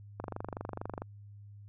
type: click train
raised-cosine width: 1 ms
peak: -23 dBFS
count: 21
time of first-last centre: 0.2-1.02 s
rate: 24.4 Hz
effects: added 102 Hz sine -48 dBFS peak until 1.68 s